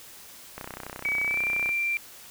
click train, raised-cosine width 0.5 ms, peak -21 dBFS, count 36, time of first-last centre 0.58-1.691 s, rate 31.5 Hz
sine tone with pitch glide, 2278 to 2361 Hz, C#7 to D7, +47 to +9 cents, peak -24 dBFS, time 1.05-1.97 s, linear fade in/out 0 ms, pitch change +62 cents, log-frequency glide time 1.25-1.41 s
effects white hiss -47 dBFS RMS until 2.3 s

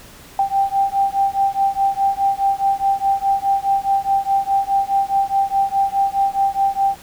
sine beating tone pair, 785 / 789.8 Hz, G5 / G5, +2 / +13 cents, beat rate 4.8 Hz, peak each -18 dBFS, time 0.39-6.96 s, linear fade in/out 2 ms, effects pink hiss -42 dBFS RMS until 7.02 s

